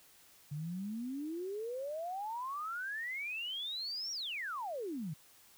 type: exponential two-way sweep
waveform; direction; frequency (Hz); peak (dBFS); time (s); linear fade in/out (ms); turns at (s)
sine; up then down; 142 to 5710 to 142; -37; 0.51-5.14; 10; 4.12
effects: white hiss -62 dBFS RMS until 5.57 s